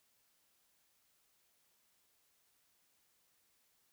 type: silence
effects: white hiss -75 dBFS RMS until 3.92 s